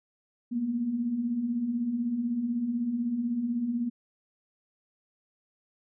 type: beating tone pair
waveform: sine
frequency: 223.7 / 239.7 Hz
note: A3 / A#3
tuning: +29 / +48 cents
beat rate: 16 Hz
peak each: -36 / -27 dBFS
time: 0.51-3.9 s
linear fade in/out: 20 ms
effects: none